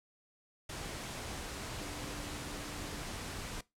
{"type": "tone in noise", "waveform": "sine", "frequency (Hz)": 293.7, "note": "D4", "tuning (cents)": 0, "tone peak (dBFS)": -48, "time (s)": [1.81, 3.03], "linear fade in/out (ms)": 5, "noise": "pink", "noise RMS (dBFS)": -42, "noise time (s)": [0.69, 3.61], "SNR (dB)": -9, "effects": ["noise-tail reverb RT60 0.2 s tail -20 dB re dry", "low-pass 10000 Hz 12 dB/octave"]}